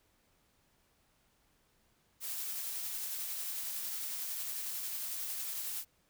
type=noise with tremolo; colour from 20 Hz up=blue; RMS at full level=-38 dBFS; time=2.2-5.85 s; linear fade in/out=50 ms; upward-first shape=triangle; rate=11 Hz; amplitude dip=25%; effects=pink hiss -72 dBFS RMS until 6.09 s